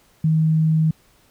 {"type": "tone", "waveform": "sine", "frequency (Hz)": 158.3, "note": "D#3", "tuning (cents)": 30, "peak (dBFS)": -14, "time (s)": [0.24, 0.91], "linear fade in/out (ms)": 5, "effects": ["pink hiss -57 dBFS RMS until 1.3 s"]}